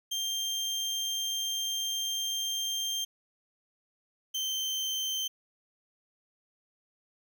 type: tone pair in turn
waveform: 30% pulse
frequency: 3177 / 3113 Hz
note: G7 / G7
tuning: +23 / -13 cents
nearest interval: unison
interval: 36 cents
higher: first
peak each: -27 dBFS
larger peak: neither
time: 0.11-3.05 / 4.34-5.28 s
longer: first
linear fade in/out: 10 ms
effects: none